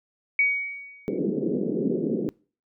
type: tone with exponential decay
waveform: sine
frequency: 2251 Hz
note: C#7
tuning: 26 cents sharp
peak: -16 dBFS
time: 0.39-1.18 s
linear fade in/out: 2 ms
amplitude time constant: 170 ms
type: band-pass noise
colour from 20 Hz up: white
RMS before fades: -26 dBFS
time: 1.08-2.29 s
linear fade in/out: 0 ms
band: 160 to 450 Hz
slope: 48 dB/octave
effects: noise-tail reverb RT60 0.4 s tail -24 dB re dry